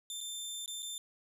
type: tone with dropouts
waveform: 20% pulse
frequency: 3569 Hz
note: A7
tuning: 24 cents sharp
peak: -33 dBFS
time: 0.1-0.98 s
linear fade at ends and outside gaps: 1 ms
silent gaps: 0.206-0.211 / 0.66-0.678 / 0.823-0.828 s
effects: none